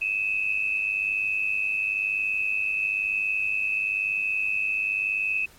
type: tone pair together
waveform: sine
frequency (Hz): 2534 / 2635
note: D#7 / E7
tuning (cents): +31 / -1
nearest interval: minor second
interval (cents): 68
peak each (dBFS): -26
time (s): 0.01-5.46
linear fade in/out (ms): 10
effects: pink hiss -53 dBFS RMS until 5.58 s + MP3 64 kbps